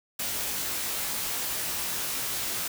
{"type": "noise with comb filter", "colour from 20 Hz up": "white", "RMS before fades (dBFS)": -31, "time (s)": [0.19, 2.68], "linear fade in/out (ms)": 5, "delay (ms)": 18, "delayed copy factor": 0.7, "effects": []}